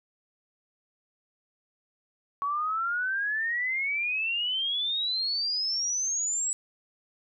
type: exponential sweep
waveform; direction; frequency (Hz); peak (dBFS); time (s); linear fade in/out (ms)
sine; up; 1116 to 7850; -26; 2.42-6.53; 0
effects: none